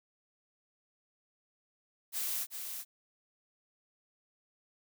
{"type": "noise with echo", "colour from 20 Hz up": "blue", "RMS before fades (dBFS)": -35, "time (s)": [2.12, 2.47], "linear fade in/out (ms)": 50, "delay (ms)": 380, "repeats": 1, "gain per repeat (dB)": -6, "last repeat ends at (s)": 2.85, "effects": []}